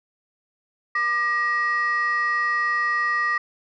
sine tone pair together, 1196.9 / 1900 Hz, D6 / A#6, +32 / +33 cents, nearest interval minor sixth, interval 801 cents, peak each -22 / -20 dBFS, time 0.95-3.38 s, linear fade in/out 5 ms, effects tanh soft clip ceiling -16 dBFS

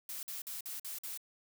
blue noise bursts, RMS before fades -42 dBFS, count 6, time 0.09-1.175 s, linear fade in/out 2 ms, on 140 ms, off 49 ms, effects none

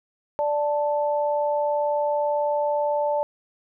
sine tone pair together, 587.3 / 880 Hz, D5 / A5, 0 / 0 cents, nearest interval perfect fifth, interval 700 cents, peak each -22 / -25 dBFS, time 0.39-3.23 s, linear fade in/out 0 ms, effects none

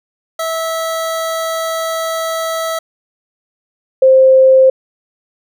25% pulse / sine tone pair in turn, 652 / 525.3 Hz, E5 / C5, -19 / +7 cents, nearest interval major third, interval 374 cents, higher first, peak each -13 / -4 dBFS, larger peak second, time 0.39-2.79 / 4.02-4.7 s, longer first, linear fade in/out 5 ms, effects none

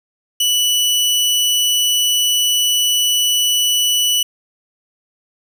sawtooth tone, 2960 Hz, F#7, in tune, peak -10 dBFS, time 0.4-4.23 s, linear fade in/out 5 ms, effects none

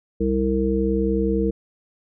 harmonic tone, 65.41 Hz, C2, in tune, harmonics 1 / 3 / 5 / 7, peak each -25 / -23 / -24 / -23 dBFS, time 0.2-1.51 s, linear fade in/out 10 ms, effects none

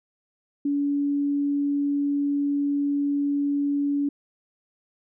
sine tone, 285.1 Hz, C#4, 49 cents sharp, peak -21 dBFS, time 0.65-4.09 s, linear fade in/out 5 ms, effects none

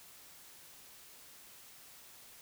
silence, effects white hiss -56 dBFS RMS until 2.41 s

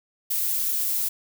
violet noise, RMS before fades -25 dBFS, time 0.3-1.09 s, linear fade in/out 10 ms, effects none

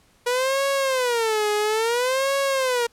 sawtooth tone with vibrato, 480.9 Hz, B4, 46 cents flat, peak -16 dBFS, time 0.26-2.87 s, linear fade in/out 10 ms, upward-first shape sine, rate 0.59 Hz, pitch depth 240 cents each way, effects pink hiss -59 dBFS RMS until 2.92 s + low-pass 12000 Hz 12 dB/octave

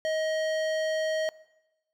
sine tone with hard clipping, 630 Hz, D#5, 21 cents sharp, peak -28 dBFS, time 0.05-1.29 s, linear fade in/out 0 ms, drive 15 dB, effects noise-tail reverb RT60 1.0 s tail -21 dB re dry

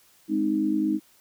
sine chord, Ab major, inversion none, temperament equal, 207.7 / 261.6 / 311.1 Hz, Ab3 / C4 / Eb4, 0 / 0 / 0 cents, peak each -28 / -29 / -23 dBFS, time 0.28-1 s, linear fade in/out 50 ms, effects white hiss -59 dBFS RMS until 1.2 s

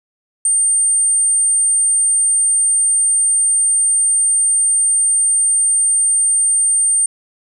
sine tone, 8790 Hz, C#9, 16 cents flat, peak -11 dBFS, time 0.45-7.06 s, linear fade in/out 2 ms, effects none

